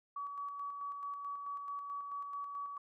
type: tone with tremolo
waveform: sine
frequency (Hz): 1137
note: C#6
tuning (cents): +44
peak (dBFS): -38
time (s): 0.16-2.78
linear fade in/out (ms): 5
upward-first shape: square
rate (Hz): 4.6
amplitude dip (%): 35
effects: none